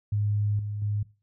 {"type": "tone with level steps", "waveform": "sine", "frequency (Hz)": 103.83, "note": "G#2", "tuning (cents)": 0, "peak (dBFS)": [-23, -30, -25], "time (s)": [0.12, 1.03], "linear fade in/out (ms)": 5, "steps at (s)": [0.59, 0.82], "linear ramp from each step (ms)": 2, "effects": ["noise-tail reverb RT60 0.3 s tail -19 dB re dry"]}